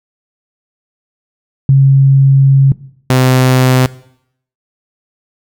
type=tone pair in turn; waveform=sine / sawtooth; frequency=136.2 / 128.56 Hz; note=C#3 / C3; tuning=-30 / -30 cents; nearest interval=minor second; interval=100 cents; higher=first; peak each=-3 dBFS; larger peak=neither; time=1.69-2.72 / 3.1-3.86 s; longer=first; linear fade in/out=2 ms; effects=noise-tail reverb RT60 0.7 s tail -19 dB re dry